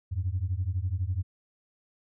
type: beating tone pair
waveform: sine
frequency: 86.3 / 98.3 Hz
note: F2 / G2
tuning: -20 / +5 cents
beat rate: 12 Hz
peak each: -29 dBFS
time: 0.11-1.23 s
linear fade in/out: 20 ms
effects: tanh soft clip ceiling -20 dBFS